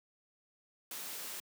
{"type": "noise", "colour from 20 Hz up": "white", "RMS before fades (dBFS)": -43, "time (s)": [0.91, 1.4], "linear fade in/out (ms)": 2, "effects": ["high-pass 200 Hz 12 dB/octave"]}